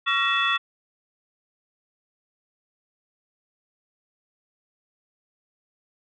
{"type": "tone cluster", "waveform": "sine", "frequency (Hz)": [1124, 1367, 1890, 2630, 3432], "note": ["C#6", "F6", "A#6", "E7", "A7"], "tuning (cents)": [24, -37, 23, -5, -44], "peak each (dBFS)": -26, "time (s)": [0.06, 0.58], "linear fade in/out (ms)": 20, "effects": ["tanh soft clip ceiling -9 dBFS"]}